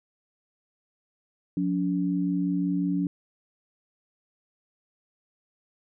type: tone pair together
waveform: sine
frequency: 179.54 / 285 Hz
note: F3 / C#4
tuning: +48 / +48 cents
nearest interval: minor sixth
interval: 800 cents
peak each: -26 dBFS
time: 1.57-3.07 s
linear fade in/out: 2 ms
effects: none